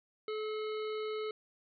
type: harmonic tone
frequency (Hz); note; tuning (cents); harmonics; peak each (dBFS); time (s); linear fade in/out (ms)
430.7; A4; -37; 1 / 3 / 5 / 7 / 9 / 10; -35 / -45 / -49 / -52 / -54 / -55; 0.28-1.31; 2
effects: none

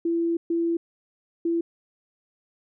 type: tone bursts at uneven times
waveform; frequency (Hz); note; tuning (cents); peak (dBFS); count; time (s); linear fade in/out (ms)
sine; 336; E4; +33; -21; 3; 0.05-0.37 / 0.5-0.77 / 1.45-1.61; 5
effects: none

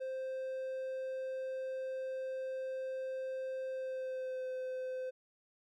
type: tone with pitch glide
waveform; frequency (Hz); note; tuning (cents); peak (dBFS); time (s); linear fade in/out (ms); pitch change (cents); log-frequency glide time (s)
triangle; 523.3 to 514.3; C5 to C5; 0 to -30; -35; 0-5.11; 20; -30; 3.71-4.47
effects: none

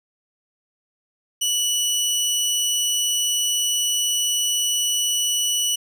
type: tone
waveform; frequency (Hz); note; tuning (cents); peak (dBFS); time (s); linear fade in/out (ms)
20% pulse; 2951; F#7; -5; -14; 1.41-5.76; 10
effects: none

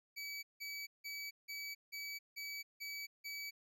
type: tone bursts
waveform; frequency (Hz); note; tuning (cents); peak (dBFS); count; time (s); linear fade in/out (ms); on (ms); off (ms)
25% pulse; 2285; D7; -48; -39; 8; 0.16-3.51; 20; 270; 170
effects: none

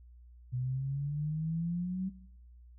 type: exponential sweep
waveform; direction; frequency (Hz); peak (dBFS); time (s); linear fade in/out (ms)
sine; up; 123.47 to 191.2; -31; 0.52-2.1; 20
effects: noise-tail reverb RT60 0.8 s tail -19 dB re dry + added 60 Hz sine -52 dBFS peak until 2.78 s

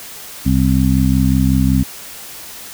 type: harmonic tone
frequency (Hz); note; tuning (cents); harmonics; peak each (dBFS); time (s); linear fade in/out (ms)
65.4; C2; 0; 1 / 2 / 3 / 4; -16 / -16 / -16 / -16; 0.45-1.84; 20
effects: white hiss -33 dBFS RMS until 2.73 s

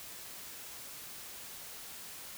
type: silence
effects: white hiss -47 dBFS RMS until 2.37 s

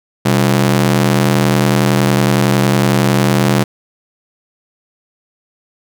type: ring-modulated tone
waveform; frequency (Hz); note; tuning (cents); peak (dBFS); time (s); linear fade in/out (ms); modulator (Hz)
sawtooth; 161.6; E3; -34; -3; 0.25-3.64; 10; 35.5
effects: none

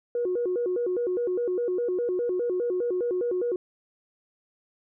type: tone with vibrato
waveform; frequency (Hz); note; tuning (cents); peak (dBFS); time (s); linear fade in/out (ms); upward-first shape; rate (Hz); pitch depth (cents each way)
sine; 417.9; G#4; +11; -23; 0.15-3.56; 2; square; 4.9; 240
effects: tanh soft clip ceiling -19 dBFS

